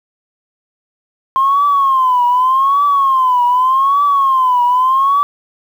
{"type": "tone with vibrato", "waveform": "sine", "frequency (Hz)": 1057, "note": "C6", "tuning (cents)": 17, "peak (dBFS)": -8, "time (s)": [1.36, 5.23], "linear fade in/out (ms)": 0, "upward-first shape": "triangle", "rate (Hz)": 0.84, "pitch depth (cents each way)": 160, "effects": ["tanh soft clip ceiling -4 dBFS", "7-bit"]}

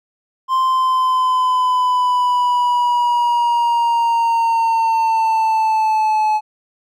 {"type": "linear sweep", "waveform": "triangle", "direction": "down", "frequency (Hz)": [1046.5, 855], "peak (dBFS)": -11, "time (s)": [0.48, 6.41], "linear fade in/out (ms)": 50, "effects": []}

